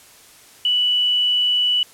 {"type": "tone", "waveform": "sine", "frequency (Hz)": 2960, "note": "F#7", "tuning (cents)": 0, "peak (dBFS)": -15, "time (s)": [0.65, 1.83], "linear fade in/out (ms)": 2, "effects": ["white hiss -47 dBFS RMS until 1.93 s", "low-pass 12000 Hz 12 dB/octave"]}